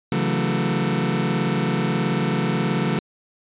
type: chord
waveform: sawtooth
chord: F# minor seventh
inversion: second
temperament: just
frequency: 138.75 / 166.5 / 185 / 222 Hz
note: C#3 / E3 / F#3 / A3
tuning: +2 / +18 / 0 / +16 cents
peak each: -21 dBFS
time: 0.12-2.99 s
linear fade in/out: 2 ms
effects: resampled to 8000 Hz